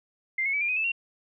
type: tone with pitch steps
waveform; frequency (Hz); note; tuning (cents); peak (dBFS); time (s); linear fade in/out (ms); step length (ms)
sine; 2093 / 2189 / 2290 / 2396 / 2506 / 2622 / 2743; C7 / C#7 / D7 / D7 / D#7 / E7 / F7; 0 / -22 / -44 / +34 / +12 / -10 / -32; -24; 0.38-0.919; 5; 77
effects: none